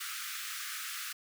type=high-pass noise; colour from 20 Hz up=pink; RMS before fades=-40 dBFS; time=0-1.13 s; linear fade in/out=10 ms; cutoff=1200 Hz; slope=96 dB/octave; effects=none